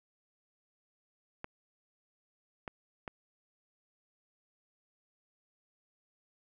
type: clicks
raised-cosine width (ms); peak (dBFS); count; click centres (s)
0.5; -24; 3; 1.444 / 2.678 / 3.078
effects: none